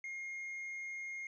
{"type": "tone", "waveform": "triangle", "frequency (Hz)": 2136, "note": "C7", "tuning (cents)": 35, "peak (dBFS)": -39, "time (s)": [0.04, 1.27], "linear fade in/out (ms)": 2, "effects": ["resampled to 22050 Hz"]}